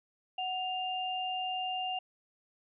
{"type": "tone pair together", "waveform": "sine", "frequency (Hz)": [741.6, 2800], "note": ["F#5", "F7"], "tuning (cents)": [4, 4], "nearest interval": "octave + major seventh", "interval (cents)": 2300, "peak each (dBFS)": [-34, -36], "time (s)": [0.38, 1.99], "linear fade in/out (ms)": 5, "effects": []}